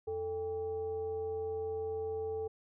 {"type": "tone with frequency modulation", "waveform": "sine", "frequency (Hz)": 440, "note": "A4", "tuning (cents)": 0, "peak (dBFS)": -34, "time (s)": [0.07, 2.48], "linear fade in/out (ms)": 10, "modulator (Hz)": 353, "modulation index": 0.46, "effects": []}